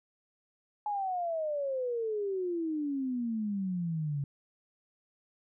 sine exponential sweep, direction down, 848 to 138.3 Hz, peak -30 dBFS, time 0.86-4.24 s, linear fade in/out 2 ms, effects none

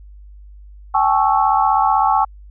sine chord, A dominant seventh, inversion third, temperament equal with one note detuned, 784 / 859.9 / 1108.7 / 1318.5 Hz, G5 / A5 / C#6 / E6, 0 / -40 / 0 / 0 cents, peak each -17 / -16 / -18 / -22 dBFS, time 0.94-2.25 s, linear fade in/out 10 ms, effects added 50 Hz sine -37 dBFS peak until 2.5 s

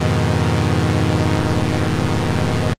sawtooth chord, F half-diminished seventh, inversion none, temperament equal with one note detuned, 87.31 / 103.83 / 122.9 / 155.56 Hz, F2 / Ab2 / Cb3 / Eb3, 0 / 0 / -8 / 0 cents, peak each -16 dBFS, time 0-2.74 s, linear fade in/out 10 ms, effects low-pass 8000 Hz 12 dB/octave + Opus 32 kbps

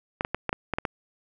clicks, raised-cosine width 0.5 ms, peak -11 dBFS, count 8, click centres 0.209 / 0.249 / 0.346 / 0.493 / 0.529 / 0.737 / 0.785 / 0.852 s, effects none

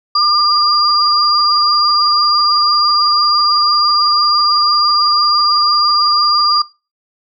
sine tone pair together, 1198 / 4792 Hz, D6 / D8, +34 / +34 cents, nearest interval 2 octaves, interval 2400 cents, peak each -12 dBFS, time 0.15-6.62 s, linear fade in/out 5 ms, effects noise-tail reverb RT60 0.3 s tail -20 dB re dry

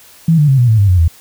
sine tone with pitch steps, 164 / 148.66 / 134.76 / 122.15 / 110.73 / 100.37 / 90.98 / 82.48 Hz, E3 / D3 / C#3 / B2 / A2 / G2 / F#2 / E2, -9 / +21 / -49 / -19 / +11 / +41 / -29 / +2 cents, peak -6 dBFS, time 0.28-1.08 s, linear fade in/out 5 ms, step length 100 ms, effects white hiss -42 dBFS RMS until 1.2 s

